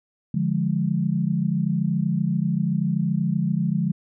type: chord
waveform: sine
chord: D diminished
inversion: none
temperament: equal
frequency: 146.83 / 174.61 / 207.7 Hz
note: D3 / F3 / Ab3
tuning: 0 / 0 / 0 cents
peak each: -25 / -23 / -25 dBFS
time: 0.34-3.92 s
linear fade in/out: 5 ms
effects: none